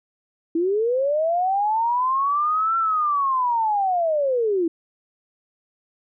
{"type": "linear two-way sweep", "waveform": "sine", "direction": "up then down", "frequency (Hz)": [320, 1358, 320], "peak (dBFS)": -18, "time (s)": [0.55, 4.68], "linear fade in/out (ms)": 5, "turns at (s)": 2.77, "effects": []}